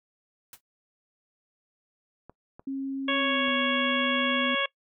white noise with exponential decay, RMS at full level -40 dBFS, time 0.53-0.61 s, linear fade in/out 2 ms, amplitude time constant 16 ms
clicks, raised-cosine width 1 ms, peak -31 dBFS, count 3, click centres 2.296 / 2.595 / 3.483 s
sine tone with pitch glide, 270.8 to 251.2 Hz, C#4 to B3, -40 to +30 cents, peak -29 dBFS, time 2.67-4.55 s, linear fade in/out 5 ms, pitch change -130 cents, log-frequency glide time 3.17-3.54 s
harmonic tone, 554.4 Hz, C#5, in tune, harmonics 1 / 2 / 3 / 4 / 5 / 6, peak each -31 / -31 / -31 / -31 / -31 / -31 dBFS, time 3.08-4.66 s, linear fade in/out 5 ms
effects noise-tail reverb RT60 0.1 s tail -22 dB re dry

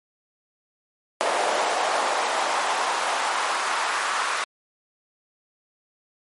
brown noise with high-pass filter sweep, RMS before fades -24 dBFS, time 1.21-4.44 s, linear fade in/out 0 ms, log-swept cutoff 660 to 1200 Hz, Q 1.8, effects high-pass 300 Hz 12 dB/octave + MP3 48 kbps

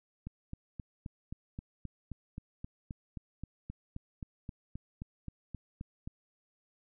click train, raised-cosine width 5 ms, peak -28 dBFS, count 23, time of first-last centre 0.27-6.075 s, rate 3.79 Hz, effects none

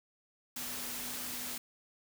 sine tone in noise, 246.7 Hz, B3, 2 cents flat, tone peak -51 dBFS, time 0.56-1.58 s, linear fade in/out 5 ms, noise white, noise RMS -40 dBFS, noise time 0.56-1.58 s, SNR -14 dB, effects none

